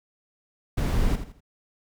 brown noise with echo, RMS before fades -23 dBFS, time 0.77-1.16 s, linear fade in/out 10 ms, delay 82 ms, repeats 3, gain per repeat -10 dB, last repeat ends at 1.406 s, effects none

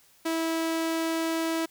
sawtooth tone, 326.4 Hz, E4, 17 cents flat, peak -22 dBFS, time 0.25-1.66 s, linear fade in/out 10 ms, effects white hiss -60 dBFS RMS until 1.7 s

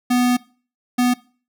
square tone pair in turn, 246.9 / 246.9 Hz, B3 / B3, 0 / 0 cents, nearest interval unison, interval 0 cents, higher neither, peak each -15 dBFS, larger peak neither, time 0.1-0.37 / 0.98-1.14 s, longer first, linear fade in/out 10 ms, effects noise-tail reverb RT60 0.4 s tail -21 dB re dry

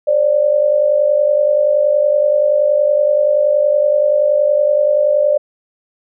sine tone pair together, 541.4 / 592 Hz, C#5 / D5, -41 / +14 cents, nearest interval major second, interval 155 cents, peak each -16 / -11 dBFS, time 0.07-5.38 s, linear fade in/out 10 ms, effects none

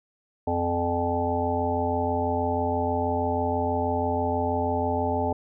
harmonic tone with a mistuned harmonic, 86.2 Hz, F2, 22 cents flat, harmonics 1 / 3 / 5 / 7 / 9 / 10, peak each -30 / -30 / -30 / -30 / -30 / -30 dBFS, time 0.47-5.33 s, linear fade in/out 5 ms, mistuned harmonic 1, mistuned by +40 cents, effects none

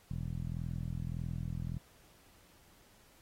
10% pulse tone with low-pass filter, 41.7 Hz, E1, 21 cents sharp, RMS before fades -38 dBFS, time 0.11-1.78 s, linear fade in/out 0 ms, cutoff 150 Hz, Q 1.9, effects pink hiss -64 dBFS RMS until 3.21 s + AAC 48 kbps

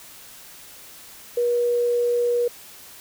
sine tone, 480.9 Hz, B4, 46 cents flat, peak -18 dBFS, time 1.37-2.48 s, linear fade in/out 5 ms, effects white hiss -44 dBFS RMS until 3 s

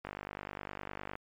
click train, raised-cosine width 0.5 ms, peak -24 dBFS, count 56, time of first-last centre 0.05-1.154 s, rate 49.8 Hz, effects MP3 64 kbps

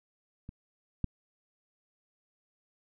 clicks, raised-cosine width 5 ms, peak -30 / -17 dBFS, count 2, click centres 0.491 / 1.043 s, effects none

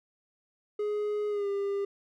triangle tone with pitch glide, 417.9 to 399.7 Hz, G#4 to G4, +11 to +34 cents, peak -26 dBFS, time 0.79-1.85 s, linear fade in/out 5 ms, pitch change -77 cents, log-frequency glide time 1.29-1.48 s, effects none

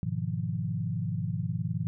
sine chord, F half-diminished seventh, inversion first, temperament equal, 103.83 / 123.47 / 155.56 / 174.61 Hz, Ab2 / Cb3 / Eb3 / F3, 0 / 0 / 0 / 0 cents, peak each -34 dBFS, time 0.03-1.87 s, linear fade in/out 0 ms, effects none

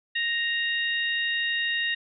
harmonic tone, 932.3 Hz, A#5, in tune, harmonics 2 / 3 / 4, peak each -26 / -30 / -32 dBFS, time 0.15-1.95 s, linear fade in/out 10 ms, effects none

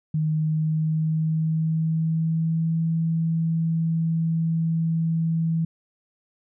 sine tone with pitch glide, 155.56 to 163.48 Hz, D#3 to E3, 0 to -14 cents, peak -20 dBFS, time 0.14-5.65 s, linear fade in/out 5 ms, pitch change +86 cents, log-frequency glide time 0.31-2.81 s, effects none

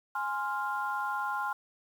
sine chord, F minor, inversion first, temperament equal, 830.6 / 1046.5 / 1396.9 Hz, Ab5 / C6 / F6, 0 / 0 / 0 cents, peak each -34 dBFS, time 0.15-1.53 s, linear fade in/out 5 ms, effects tanh soft clip ceiling -20 dBFS + 9-bit

